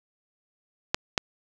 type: clicks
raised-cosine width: 0.2 ms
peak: -4 dBFS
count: 2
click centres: 0.945 / 1.178 s
effects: none